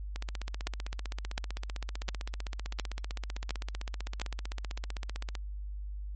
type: two click trains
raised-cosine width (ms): 0.2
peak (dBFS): -15 / -21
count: 6 / 82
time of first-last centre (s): 0.67-4.216 / 0.16-5.352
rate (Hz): 1.41 / 15.6
effects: added 50 Hz sine -36 dBFS peak until 6.15 s + MP3 32 kbps